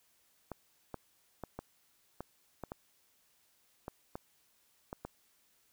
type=clicks; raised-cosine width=1 ms; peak=-26 dBFS; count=11; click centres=0.517 / 0.943 / 1.437 / 1.59 / 2.206 / 2.637 / 2.719 / 3.881 / 4.155 / 4.929 / 5.05 s; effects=white hiss -71 dBFS RMS until 5.72 s